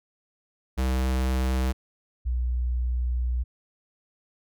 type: tone pair in turn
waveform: square / sine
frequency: 64.6 / 61.19 Hz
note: C2 / B1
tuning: -21 / -15 cents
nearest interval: minor second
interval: 94 cents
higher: first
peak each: -23 dBFS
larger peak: neither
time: 0.77-1.73 / 2.25-3.44 s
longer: second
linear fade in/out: 20 ms
effects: none